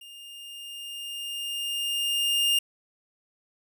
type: tone with level ramp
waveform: 45% pulse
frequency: 2820 Hz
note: F7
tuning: 16 cents sharp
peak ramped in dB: -44 to -20 dBFS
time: 0.01-2.59 s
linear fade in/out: 5 ms
effects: none